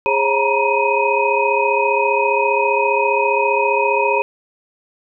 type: tone cluster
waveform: sine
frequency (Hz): 412.3 / 541 / 925 / 960 / 2509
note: G#4 / C#5 / A#5 / B5 / D#7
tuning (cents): -13 / -42 / -14 / -49 / +14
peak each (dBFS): -20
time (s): 0.06-4.22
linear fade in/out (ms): 0
effects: none